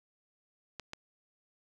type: clicks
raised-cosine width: 0.2 ms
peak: -23 dBFS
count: 2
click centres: 0.797 / 0.934 s
effects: none